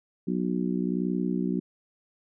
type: harmonic tone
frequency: 61.4 Hz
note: B1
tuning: 9 cents flat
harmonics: 3 / 4 / 5 / 6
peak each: -28 / -30 / -32 / -34 dBFS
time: 0.27-1.6 s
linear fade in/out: 10 ms
effects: none